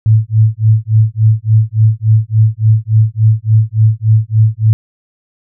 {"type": "tone with tremolo", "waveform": "sine", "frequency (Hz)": 109.7, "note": "A2", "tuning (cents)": -5, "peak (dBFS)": -3, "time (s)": [0.06, 4.73], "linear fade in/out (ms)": 0, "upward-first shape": "sine", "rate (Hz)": 3.5, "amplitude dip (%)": 100, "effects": []}